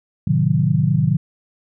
sine chord, A diminished seventh, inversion none, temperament equal, 110 / 130.81 / 155.56 / 185 Hz, A2 / C3 / Eb3 / Gb3, 0 / 0 / 0 / 0 cents, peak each -22 / -19 / -17 / -21 dBFS, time 0.27-1.17 s, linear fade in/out 5 ms, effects none

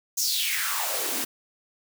white noise with high-pass filter sweep, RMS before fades -27 dBFS, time 0.17-1.25 s, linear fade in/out 10 ms, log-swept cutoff 6700 to 210 Hz, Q 4.3, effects none

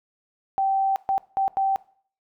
sine tone bursts at uneven times, 777 Hz, G5, 16 cents flat, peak -19 dBFS, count 4, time 0.58-0.96 / 1.09-1.18 / 1.37-1.48 / 1.57-1.76 s, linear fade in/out 0 ms, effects noise-tail reverb RT60 0.5 s tail -20 dB re dry

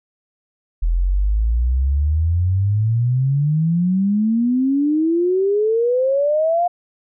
sine exponential sweep, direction up, 40.6 to 714 Hz, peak -14 dBFS, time 0.82-6.68 s, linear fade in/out 10 ms, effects none

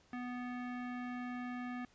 square tone with low-pass filter, 246.9 Hz, B3, in tune, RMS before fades -42 dBFS, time 0.13-1.85 s, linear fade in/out 2 ms, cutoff 2000 Hz, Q 2.1, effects pink hiss -68 dBFS RMS until 1.94 s + resampled to 16000 Hz

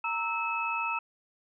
sine tone cluster, 926 / 1311 / 2593 Hz, A#5 / E6 / E7, -12 / -10 / -29 cents, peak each -33 / -33 / -32 dBFS, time 0.04-0.99 s, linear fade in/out 5 ms, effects none

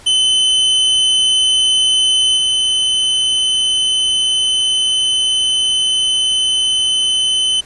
45% pulse tone with level steps, 3041 Hz, F#7, 47 cents sharp, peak -10 / -12 dBFS, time 0.06-7.61 s, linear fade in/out 10 ms, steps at 2.36 s, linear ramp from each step 20 ms, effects pink hiss -41 dBFS RMS until 7.65 s + resampled to 24000 Hz

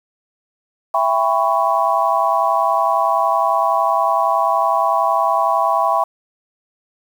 sine chord, C# half-diminished seventh, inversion first, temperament just, 665.2 / 798.3 / 997.9 / 1108.7 Hz, E5 / G5 / B5 / C#6, +16 / +31 / +18 / 0 cents, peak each -19 dBFS, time 0.94-6.04 s, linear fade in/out 5 ms, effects 7-bit

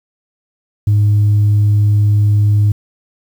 sine tone, 103.83 Hz, G#2, in tune, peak -6 dBFS, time 0.87-2.72 s, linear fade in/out 5 ms, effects tanh soft clip ceiling -6 dBFS + 7-bit

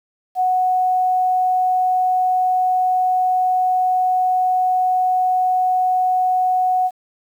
sine tone, 738 Hz, F#5, 5 cents flat, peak -14 dBFS, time 0.35-6.91 s, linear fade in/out 50 ms, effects 8-bit

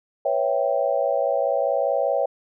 sine chord, C# half-diminished seventh, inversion third, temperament equal, 493.9 / 554.4 / 659.3 / 784 Hz, B4 / C#5 / E5 / G5, 0 / 0 / 0 / 0 cents, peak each -27 / -22 / -25 / -27 dBFS, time 0.25-2.26 s, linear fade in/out 5 ms, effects none

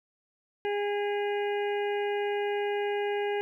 harmonic tone, 409.4 Hz, G#4, 25 cents flat, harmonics 1 / 2 / 4 / 5 / 6 / 7, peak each -28 / -34 / -40 / -42 / -44 / -45 dBFS, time 0.65-3.41 s, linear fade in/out 0 ms, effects 11-bit

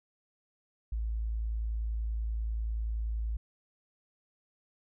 sine tone, 55.2 Hz, A1, 6 cents sharp, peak -30 dBFS, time 0.92-3.37 s, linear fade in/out 5 ms, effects none

